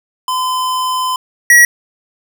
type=tone pair in turn; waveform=square; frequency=1021 / 1916.8 Hz; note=C6 / A#6; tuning=-43 / +48 cents; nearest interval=major seventh; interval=1091 cents; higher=second; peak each=-15 / -4 dBFS; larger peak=second; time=0.28-1.16 / 1.5-1.65 s; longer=first; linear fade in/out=2 ms; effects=none